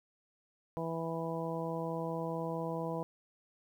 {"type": "harmonic tone", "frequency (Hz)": 164.5, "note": "E3", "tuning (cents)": -3, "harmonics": [1, 2, 3, 4, 5, 6], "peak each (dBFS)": [-39, -42, -39, -42, -46, -43], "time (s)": [0.77, 3.03], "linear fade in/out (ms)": 0, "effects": ["11-bit"]}